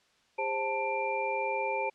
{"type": "tone cluster", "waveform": "sine", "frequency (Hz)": [404, 526, 885, 2372], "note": ["G#4", "C5", "A5", "D7"], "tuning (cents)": [-48, 9, 10, 17], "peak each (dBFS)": [-37, -34, -32, -35], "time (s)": [0.38, 1.9], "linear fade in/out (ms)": 10, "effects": ["white hiss -67 dBFS RMS until 1.94 s", "low-pass 5000 Hz 12 dB/octave"]}